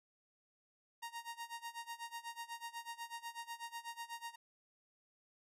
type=tone with tremolo; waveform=sawtooth; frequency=932.3 Hz; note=A#5; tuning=in tune; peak=-38 dBFS; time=1.02-4.36 s; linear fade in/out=10 ms; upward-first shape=sine; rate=8.1 Hz; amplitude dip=90%; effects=resampled to 32000 Hz